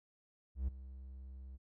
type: tone with ADSR envelope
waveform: triangle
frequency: 65.41 Hz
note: C2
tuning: in tune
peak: -29 dBFS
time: 0.55-1.58 s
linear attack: 130 ms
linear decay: 8 ms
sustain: -16 dB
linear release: 29 ms
effects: none